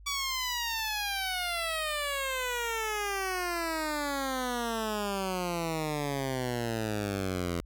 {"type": "exponential sweep", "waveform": "10% pulse", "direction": "down", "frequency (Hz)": [1149, 84], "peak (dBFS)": -22, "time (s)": [0.06, 7.61], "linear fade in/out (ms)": 10, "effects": ["added 50 Hz sine -48 dBFS peak until 7.65 s"]}